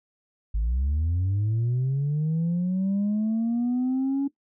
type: linear sweep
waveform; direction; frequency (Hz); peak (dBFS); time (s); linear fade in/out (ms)
sine; up; 49.72 to 280.8; -20; 0.54-4.28; 10
effects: noise-tail reverb RT60 0.1 s tail -17 dB re dry + tanh soft clip ceiling -20 dBFS